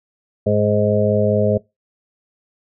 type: harmonic tone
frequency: 104.6 Hz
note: G#2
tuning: 13 cents sharp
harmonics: 1 / 2 / 4 / 5 / 6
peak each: -20 / -20 / -20 / -20 / -20 dBFS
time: 0.46-1.58 s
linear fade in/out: 10 ms
effects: noise-tail reverb RT60 0.2 s tail -22 dB re dry